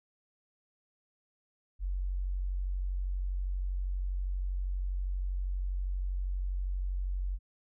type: tone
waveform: sine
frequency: 46.25 Hz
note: F#1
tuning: in tune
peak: -30 dBFS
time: 1.79-7.39 s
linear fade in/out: 50 ms
effects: none